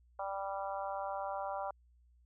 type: harmonic tone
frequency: 196 Hz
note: G3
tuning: in tune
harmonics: 3 / 4 / 5 / 6 / 7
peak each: -41 / -40 / -43 / -46 / -48 dBFS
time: 0.19-1.71 s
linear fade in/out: 5 ms
effects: added 60 Hz sine -63 dBFS peak until 2.25 s